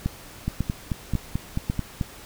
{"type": "two click trains", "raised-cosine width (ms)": 5, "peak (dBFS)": [-11, -12], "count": [4, 8], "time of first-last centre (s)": [[0.06, 1.699], [0.48, 2.012]], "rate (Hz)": [1.83, 4.57], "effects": ["pink hiss -44 dBFS RMS until 2.25 s"]}